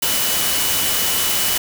sine tone in noise, 2962 Hz, F#7, 1 cent sharp, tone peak -26 dBFS, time 0.02-1.58 s, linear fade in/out 5 ms, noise white, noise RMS -19 dBFS, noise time 0.02-1.58 s, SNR -10 dB, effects none

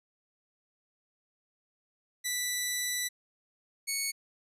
10% pulse tone pair in turn, 1975.5 / 2217 Hz, B6 / C#7, 0 / 0 cents, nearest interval major second, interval 200 cents, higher second, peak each -21 dBFS, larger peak neither, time 2.24-3.09 / 3.87-4.12 s, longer first, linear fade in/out 20 ms, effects resampled to 32000 Hz

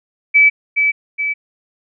sine tone with echo, 2300 Hz, D7, 37 cents flat, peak -6 dBFS, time 0.34-0.5 s, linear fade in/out 20 ms, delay 420 ms, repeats 2, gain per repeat -5 dB, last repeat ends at 1.34 s, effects none

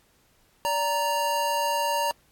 square tone pair together, 580 / 930.9 Hz, D5 / A#5, -22 / -3 cents, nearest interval minor sixth, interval 819 cents, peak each -30 / -25 dBFS, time 0.65-2.11 s, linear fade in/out 0 ms, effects pink hiss -63 dBFS RMS until 2.31 s + AAC 64 kbps

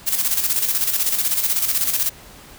blue noise with tremolo, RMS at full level -18 dBFS, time 0.06-2.1 s, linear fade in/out 20 ms, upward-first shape square, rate 16 Hz, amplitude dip 55%, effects pink hiss -43 dBFS RMS until 2.58 s

